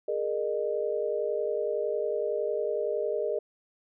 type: chord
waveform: sine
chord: Ab suspended second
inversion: none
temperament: equal with one note detuned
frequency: 415.3 / 466.2 / 610.9 Hz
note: Ab4 / Bb4 / Eb5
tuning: 0 / 0 / -32 cents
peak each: -31 dBFS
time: 0.08-3.39 s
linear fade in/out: 5 ms
effects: none